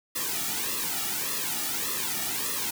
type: noise with flanger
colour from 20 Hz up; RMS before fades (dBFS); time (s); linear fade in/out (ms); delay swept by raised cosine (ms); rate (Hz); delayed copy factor
white; -30; 0.15-2.71; 10; 1.3 to 1.96; 1.7; -0.95
effects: none